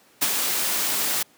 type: noise with ADSR envelope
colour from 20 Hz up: white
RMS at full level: -19 dBFS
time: 0.21-1.23 s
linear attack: 17 ms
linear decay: 37 ms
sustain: -5 dB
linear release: 7 ms
effects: pink hiss -56 dBFS RMS until 1.37 s + high-pass 200 Hz 12 dB/octave

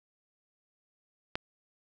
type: click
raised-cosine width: 0.3 ms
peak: -15 dBFS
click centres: 1.355 s
effects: none

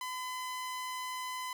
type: tone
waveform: sawtooth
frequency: 1013 Hz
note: B5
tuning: 44 cents sharp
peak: -33 dBFS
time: 0.01-1.53 s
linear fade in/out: 2 ms
effects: none

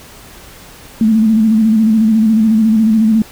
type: tone with vibrato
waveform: sine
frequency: 220 Hz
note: A3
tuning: in tune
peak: -7 dBFS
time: 1.01-3.22 s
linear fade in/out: 2 ms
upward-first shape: square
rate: 14 Hz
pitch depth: 43 cents each way
effects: pink hiss -37 dBFS RMS until 3.31 s

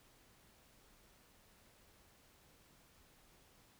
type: silence
effects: pink hiss -67 dBFS RMS until 3.79 s

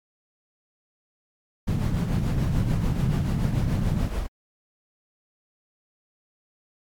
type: noise with tremolo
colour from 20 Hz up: brown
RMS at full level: -25 dBFS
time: 1.67-4.27 s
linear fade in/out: 10 ms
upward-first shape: triangle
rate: 6.9 Hz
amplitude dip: 60%
type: band-pass noise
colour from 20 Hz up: pink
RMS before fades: -26 dBFS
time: 1.68-4.08 s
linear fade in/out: 5 ms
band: 100 to 200 Hz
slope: 24 dB/octave
effects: AAC 64 kbps

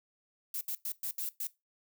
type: noise bursts at uneven times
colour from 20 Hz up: violet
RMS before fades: -36 dBFS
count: 6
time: 0.54-0.61 / 0.68-0.75 / 0.85-0.92 / 1.03-1.11 / 1.18-1.29 / 1.4-1.47 s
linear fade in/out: 2 ms
effects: noise-tail reverb RT60 0.2 s tail -18 dB re dry

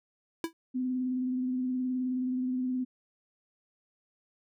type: tone with exponential decay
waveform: square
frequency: 329.6 Hz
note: E4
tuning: in tune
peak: -26 dBFS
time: 0.44-0.53 s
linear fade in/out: 1 ms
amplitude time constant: 18 ms
type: tone with vibrato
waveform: sine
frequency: 254.3 Hz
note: C4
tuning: 49 cents flat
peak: -28 dBFS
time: 0.74-2.85 s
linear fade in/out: 20 ms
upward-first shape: triangle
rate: 19 Hz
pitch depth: 30 cents each way
effects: none

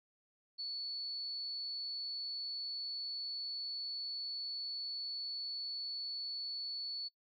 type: tone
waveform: sine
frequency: 4435 Hz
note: C#8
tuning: in tune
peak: -38 dBFS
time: 0.58-7.09 s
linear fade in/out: 20 ms
effects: noise-tail reverb RT60 0.1 s tail -23 dB re dry

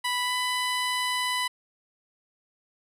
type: tone with pitch glide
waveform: 15% pulse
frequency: 987.8 to 997 Hz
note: B5 to B5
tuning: 0 to +16 cents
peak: -19 dBFS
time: 0.04-1.48 s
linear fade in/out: 10 ms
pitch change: +16 cents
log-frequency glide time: 0.22-0.34 s
effects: resampled to 32000 Hz

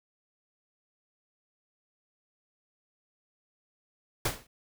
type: noise with exponential decay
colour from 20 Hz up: pink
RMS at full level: -25 dBFS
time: 4.25-4.47 s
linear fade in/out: 5 ms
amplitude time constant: 47 ms
effects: none

